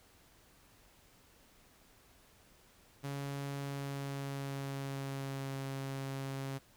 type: tone with pitch glide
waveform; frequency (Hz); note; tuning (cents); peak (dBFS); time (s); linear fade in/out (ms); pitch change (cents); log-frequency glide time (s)
sawtooth; 140 to 135.86; C#3 to C#3; +18 to -34; -34; 3.03-6.59; 20; -52; 3.57-5.6
effects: pink hiss -64 dBFS RMS until 6.76 s